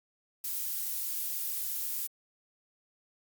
violet noise, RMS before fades -34 dBFS, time 0.44-2.07 s, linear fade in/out 5 ms, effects Opus 48 kbps

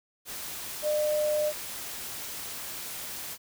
sine tone in noise, 603 Hz, D5, 46 cents sharp, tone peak -24 dBFS, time 0.82-1.53 s, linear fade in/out 50 ms, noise white, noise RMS -38 dBFS, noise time 0.25-3.38 s, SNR +11 dB, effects none

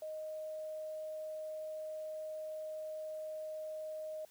sine tone, 622.3 Hz, D#5, in tune, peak -40 dBFS, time 0.02-4.25 s, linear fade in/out 2 ms, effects white hiss -65 dBFS RMS until 4.3 s

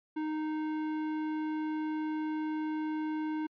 sine tone with tanh clipping, 309.6 Hz, D#4, 9 cents flat, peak -33 dBFS, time 0.16-3.47 s, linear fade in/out 10 ms, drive 14 dB, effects MP3 64 kbps

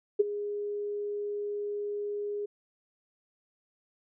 sine tone with ADSR envelope, 411.9 Hz, G#4, 14 cents flat, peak -16 dBFS, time 0.19-2.46 s, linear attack 13 ms, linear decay 20 ms, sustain -15 dB, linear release 9 ms, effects none

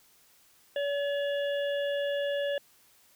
harmonic tone, 569 Hz, C#5, 45 cents sharp, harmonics 1 / 3 / 5 / 6, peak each -28 / -38 / -42 / -44 dBFS, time 0.76-2.58 s, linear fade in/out 2 ms, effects white hiss -62 dBFS RMS until 3.15 s

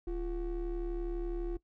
triangle ring-modulated tone, 191 Hz, G3, 45 cents flat, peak -28 dBFS, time 0.07-1.57 s, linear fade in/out 5 ms, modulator 155 Hz, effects noise-tail reverb RT60 0.1 s tail -18 dB re dry

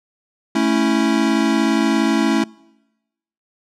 square chord, A major, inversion none, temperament equal, 220 / 277.2 / 329.6 Hz, A3 / C#4 / E4, 0 / 0 / 0 cents, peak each -20 dBFS, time 0.55-2.44 s, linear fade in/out 5 ms, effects noise-tail reverb RT60 1.0 s tail -25 dB re dry + low-pass 7000 Hz 12 dB/octave

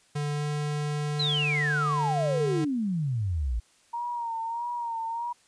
square tone with pitch glide, 146.83 to 148.19 Hz, D3 to D3, 0 to +16 cents, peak -28 dBFS, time 0.15-2.65 s, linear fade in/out 10 ms, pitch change +16 cents, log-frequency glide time 0.32-0.45 s
sine exponential sweep, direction down, 4186 to 53.4 Hz, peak -25 dBFS, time 1.19-3.6 s, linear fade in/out 10 ms
sine tone with vibrato, 933 Hz, A#5, 1 cent sharp, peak -29 dBFS, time 3.93-5.33 s, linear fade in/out 10 ms, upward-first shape sine, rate 1.6 Hz, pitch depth 55 cents each way
effects white hiss -62 dBFS RMS until 5.47 s + resampled to 22050 Hz

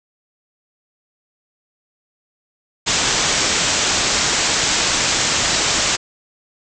white low-pass noise, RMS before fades -18 dBFS, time 2.86-5.97 s, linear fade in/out 20 ms, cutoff 7800 Hz, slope 96 dB/octave, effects none

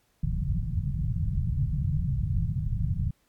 white low-pass noise, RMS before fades -27 dBFS, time 0.23-3.11 s, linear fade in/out 5 ms, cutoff 160 Hz, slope 48 dB/octave, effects pink hiss -69 dBFS RMS until 3.28 s + MP3 96 kbps

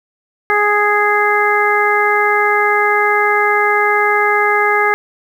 harmonic tone, 415.3 Hz, G#4, in tune, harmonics 1 / 2 / 3 / 4 / 5, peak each -17 / -17 / -17 / -17 / -17 dBFS, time 0.5-4.94 s, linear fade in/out 0 ms, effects 7-bit

